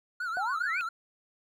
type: tone with vibrato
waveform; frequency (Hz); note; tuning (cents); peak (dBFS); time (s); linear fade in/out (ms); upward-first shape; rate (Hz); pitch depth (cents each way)
triangle; 1403; F6; +8; -29; 0.2-0.89; 5; triangle; 7.3; 150
type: exponential sweep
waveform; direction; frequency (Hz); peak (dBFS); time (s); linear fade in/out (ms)
sine; up; 698.5 to 2589; -30; 0.37-0.81; 0
effects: none